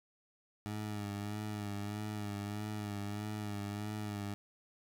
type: tone with vibrato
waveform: 20% pulse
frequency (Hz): 103.9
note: G#2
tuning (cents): +1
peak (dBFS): -33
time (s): 0.66-4.34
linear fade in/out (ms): 0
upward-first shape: sine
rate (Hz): 1.6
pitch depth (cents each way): 42
effects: none